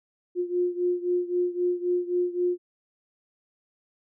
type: beating tone pair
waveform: sine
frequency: 354.6 / 358.4 Hz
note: F4 / F4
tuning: +26 / +45 cents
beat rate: 3.8 Hz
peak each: -25 / -28 dBFS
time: 0.35-2.58 s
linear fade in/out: 50 ms
effects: none